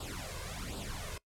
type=noise with flanger; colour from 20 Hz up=pink; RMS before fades=-41 dBFS; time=0-1.18 s; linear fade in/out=5 ms; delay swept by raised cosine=0.24 to 1.94 ms; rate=1.3 Hz; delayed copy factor=+0.75; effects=noise-tail reverb RT60 0.1 s tail -21 dB re dry + low-pass 11000 Hz 12 dB/octave